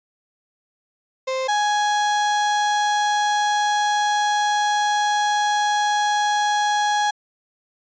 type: tone pair in turn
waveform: 35% pulse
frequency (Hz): 523.3 / 832.6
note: C5 / G#5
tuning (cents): 0 / +4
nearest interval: minor sixth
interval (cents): 804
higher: second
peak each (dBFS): -20 / -16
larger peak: second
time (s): 1.27-1.48 / 1.48-7.11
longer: second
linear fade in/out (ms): 10
effects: resampled to 16000 Hz